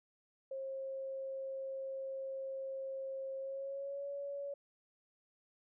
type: tone with pitch glide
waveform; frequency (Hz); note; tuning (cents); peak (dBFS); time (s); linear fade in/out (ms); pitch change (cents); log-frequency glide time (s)
sine; 536 to 563.6; C5 to C#5; +42 to +29; -39; 0.51-4.54; 5; +87; 3.38-4.06
effects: none